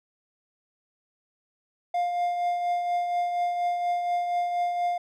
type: tone with tremolo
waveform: triangle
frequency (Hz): 704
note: F5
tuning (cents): +14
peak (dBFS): -20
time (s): 1.94-4.98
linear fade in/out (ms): 5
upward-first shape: triangle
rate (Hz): 4.2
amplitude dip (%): 45
effects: none